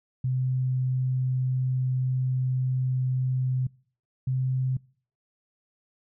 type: tone pair in turn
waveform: sine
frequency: 128.7 / 129.74 Hz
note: C3 / C3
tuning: -28 / -14 cents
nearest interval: unison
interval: 14 cents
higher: second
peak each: -23 dBFS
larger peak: neither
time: 0.24-3.67 / 4.27-4.77 s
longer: first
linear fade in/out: 5 ms
effects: noise-tail reverb RT60 0.5 s tail -25 dB re dry